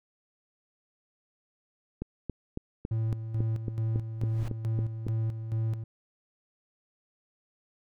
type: click train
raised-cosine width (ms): 3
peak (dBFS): -20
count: 12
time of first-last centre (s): 2.02-5.067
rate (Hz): 3.61
type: tone with tremolo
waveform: triangle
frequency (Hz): 111.7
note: A2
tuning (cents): +27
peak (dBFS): -24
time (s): 2.91-5.84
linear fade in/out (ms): 5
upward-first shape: square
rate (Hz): 2.3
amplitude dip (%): 60
type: noise with exponential growth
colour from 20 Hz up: brown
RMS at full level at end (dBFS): -34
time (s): 4.14-4.48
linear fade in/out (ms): 0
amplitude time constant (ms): 72
effects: none